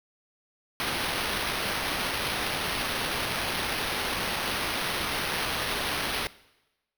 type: noise with sample-and-hold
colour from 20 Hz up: white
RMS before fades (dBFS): -30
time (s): 0.8-6.27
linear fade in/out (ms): 0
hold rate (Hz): 7350
effects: noise-tail reverb RT60 1.0 s tail -20 dB re dry